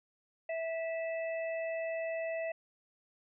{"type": "harmonic tone", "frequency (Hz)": 655, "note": "E5", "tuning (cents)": -11, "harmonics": [1, 3, 4], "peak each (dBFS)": [-34, -44, -46], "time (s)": [0.49, 2.52], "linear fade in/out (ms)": 5, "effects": []}